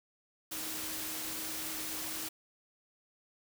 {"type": "tone in noise", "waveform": "sine", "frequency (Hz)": 314.6, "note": "D#4", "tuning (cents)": 19, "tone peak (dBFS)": -48, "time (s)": [0.51, 2.29], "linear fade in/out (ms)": 10, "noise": "white", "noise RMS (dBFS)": -39, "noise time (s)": [0.51, 2.29], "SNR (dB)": -12, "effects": []}